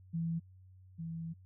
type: tone pair in turn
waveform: sine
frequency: 165.8 / 164.46 Hz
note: E3 / E3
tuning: +10 / -4 cents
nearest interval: unison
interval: 14 cents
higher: first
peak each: -32 / -38 dBFS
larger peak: first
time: 0.13-0.4 / 0.98-1.34 s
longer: second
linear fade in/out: 20 ms
effects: added 93 Hz sine -55 dBFS peak until 1.45 s